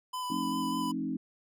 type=tone with vibrato; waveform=square; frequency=1002 Hz; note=B5; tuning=25 cents sharp; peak=-34 dBFS; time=0.13-0.92 s; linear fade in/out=10 ms; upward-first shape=square; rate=5.1 Hz; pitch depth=12 cents each way
type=chord; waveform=sine; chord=F dominant seventh; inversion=none; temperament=equal with one note detuned; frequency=174.61 / 220 / 266.5 / 311.1 Hz; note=F3 / A3 / C4 / Eb4; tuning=0 / 0 / +32 / 0 cents; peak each=-40 / -37 / -34 / -36 dBFS; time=0.3-1.17 s; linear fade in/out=5 ms
effects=none